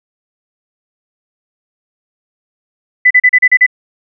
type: tone bursts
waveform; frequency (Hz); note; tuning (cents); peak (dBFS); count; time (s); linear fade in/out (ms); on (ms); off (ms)
sine; 1999; B6; +20; -3; 7; 3.05-3.665; 10; 57; 36
effects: none